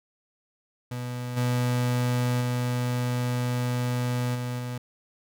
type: tone with level steps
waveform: 35% pulse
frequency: 123.47 Hz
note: B2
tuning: in tune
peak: -29 / -21 / -23 / -27 / -29 dBFS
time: 0.91-4.78 s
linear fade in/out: 5 ms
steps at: 1.36 / 2.4 / 4.34 / 4.58 s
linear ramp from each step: 20 ms
effects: none